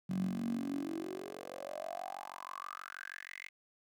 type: tone with high-pass filter sweep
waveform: 10% pulse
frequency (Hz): 46.25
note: F#1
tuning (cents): 0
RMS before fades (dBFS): -41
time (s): 0.09-3.49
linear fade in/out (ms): 10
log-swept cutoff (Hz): 170 to 2200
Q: 9.1
effects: none